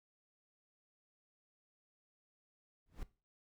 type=noise with exponential growth; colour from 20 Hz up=brown; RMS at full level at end=-40 dBFS; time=2.86-3.03 s; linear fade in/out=1 ms; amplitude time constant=35 ms; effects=noise-tail reverb RT60 0.3 s tail -17 dB re dry